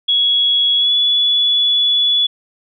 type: tone with pitch glide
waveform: sine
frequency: 3347 to 3419 Hz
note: G#7 to G#7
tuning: +13 to +50 cents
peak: -11 dBFS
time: 0.08-2.27 s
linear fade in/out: 10 ms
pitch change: +37 cents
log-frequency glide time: 0.77-0.92 s
effects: none